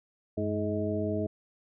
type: harmonic tone with a mistuned harmonic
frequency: 105.6 Hz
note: G#2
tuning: 29 cents sharp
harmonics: 1 / 2 / 3 / 4 / 6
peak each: -34 / -34 / -34 / -34 / -34 dBFS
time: 0.37-1.27 s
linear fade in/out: 10 ms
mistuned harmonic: 1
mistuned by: -130 cents
effects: none